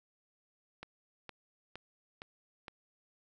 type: click train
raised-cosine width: 0.3 ms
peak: -28 dBFS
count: 5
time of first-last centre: 0.83-2.682 s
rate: 2.16 Hz
effects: none